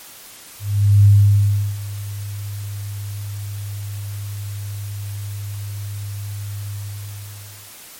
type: tone with ADSR envelope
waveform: sine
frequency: 101.5 Hz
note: G#2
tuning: 39 cents flat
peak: -6 dBFS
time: 0.59-7.73 s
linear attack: 460 ms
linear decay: 720 ms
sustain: -19 dB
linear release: 1000 ms
effects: white hiss -40 dBFS RMS until 7.99 s + MP3 64 kbps